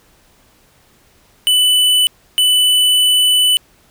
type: tone pair in turn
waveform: square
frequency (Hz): 2988 / 2988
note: F#7 / F#7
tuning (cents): +16 / +16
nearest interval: unison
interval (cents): 0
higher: neither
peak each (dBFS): -10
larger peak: neither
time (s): 1.47-2.07 / 2.38-3.57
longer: second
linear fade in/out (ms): 0
effects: pink hiss -52 dBFS RMS until 3.9 s